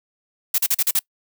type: noise bursts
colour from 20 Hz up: blue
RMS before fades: -18 dBFS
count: 6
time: 0.54-0.992 s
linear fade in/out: 5 ms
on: 42 ms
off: 40 ms
effects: noise-tail reverb RT60 0.1 s tail -25 dB re dry